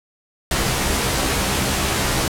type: noise with comb filter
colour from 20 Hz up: pink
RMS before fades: -20 dBFS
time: 0.51-2.28 s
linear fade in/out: 2 ms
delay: 15 ms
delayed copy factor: +0.85
effects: low-pass 12000 Hz 12 dB/octave